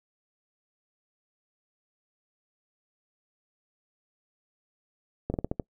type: slowing click train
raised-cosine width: 2 ms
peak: -15 dBFS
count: 6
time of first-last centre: 5.3-5.598 s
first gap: 40 ms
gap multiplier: 1.2
effects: noise-tail reverb RT60 0.1 s tail -26 dB re dry